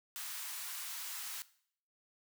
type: high-pass noise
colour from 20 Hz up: white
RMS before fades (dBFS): -43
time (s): 0.16-1.42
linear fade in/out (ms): 0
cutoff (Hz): 900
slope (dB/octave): 24
effects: noise-tail reverb RT60 0.6 s tail -18 dB re dry